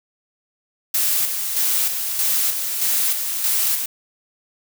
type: noise with tremolo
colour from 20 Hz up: blue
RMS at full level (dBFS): -19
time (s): 0.94-3.86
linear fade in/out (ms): 5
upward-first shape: square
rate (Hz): 1.6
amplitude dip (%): 45
effects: none